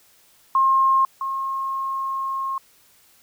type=tone pair in turn; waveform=sine; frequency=1068 / 1075.4 Hz; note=C6 / C6; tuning=+35 / +47 cents; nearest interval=unison; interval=12 cents; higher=second; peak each=-14 / -23 dBFS; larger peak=first; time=0.55-1.05 / 1.21-2.58 s; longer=second; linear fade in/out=2 ms; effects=white hiss -56 dBFS RMS until 3.22 s